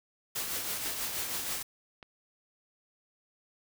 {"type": "noise with tremolo", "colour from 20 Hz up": "white", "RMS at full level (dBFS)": -33, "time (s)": [0.35, 1.63], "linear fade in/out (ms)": 10, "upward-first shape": "triangle", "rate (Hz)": 6.2, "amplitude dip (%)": 45}
{"type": "clicks", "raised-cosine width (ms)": 0.3, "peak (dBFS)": [-24, -34, -30], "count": 3, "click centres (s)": [0.86, 1.254, 2.028]}
{"effects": []}